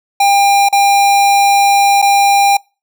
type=tone with dropouts; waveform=square; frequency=800 Hz; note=G5; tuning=35 cents sharp; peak=-8 dBFS; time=0.2-2.57 s; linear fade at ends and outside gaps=5 ms; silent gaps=0.688-0.726 / 2.018-2.024 s; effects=noise-tail reverb RT60 0.3 s tail -26 dB re dry